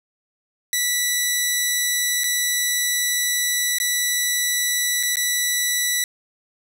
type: tone with dropouts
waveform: 10% pulse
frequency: 1963 Hz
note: B6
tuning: 11 cents flat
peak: -10 dBFS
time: 0.73-6.04 s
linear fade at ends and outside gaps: 1 ms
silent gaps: 2.236-2.241 / 3.785-3.8 / 5.029-5.033 / 5.157-5.169 s
effects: none